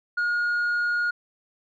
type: tone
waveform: sine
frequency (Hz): 1434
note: F6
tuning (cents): +45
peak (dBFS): -19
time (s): 0.17-1.11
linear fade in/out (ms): 10
effects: tanh soft clip ceiling -21 dBFS

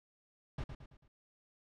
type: noise with echo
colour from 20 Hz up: brown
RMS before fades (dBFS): -39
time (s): 0.58-0.64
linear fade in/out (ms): 5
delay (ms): 110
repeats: 4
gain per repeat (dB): -7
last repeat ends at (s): 1.08
effects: low-pass 5000 Hz 12 dB/octave

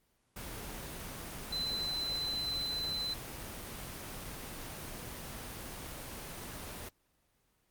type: tone in noise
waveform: sine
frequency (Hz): 4041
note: B7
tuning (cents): +39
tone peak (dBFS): -33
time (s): 1.52-3.14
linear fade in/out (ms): 5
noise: pink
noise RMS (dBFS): -43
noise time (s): 0.36-6.89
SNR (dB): +7
effects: pink hiss -74 dBFS RMS until 7.7 s + Opus 24 kbps

